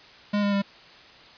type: tone with pitch steps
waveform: square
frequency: 205.8 / 202.5 / 199.25 Hz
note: G#3 / G#3 / G3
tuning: -16 / -43 / +28 cents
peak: -22 dBFS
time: 0.33-0.621 s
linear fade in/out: 10 ms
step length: 97 ms
effects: white hiss -49 dBFS RMS until 1.37 s + resampled to 11025 Hz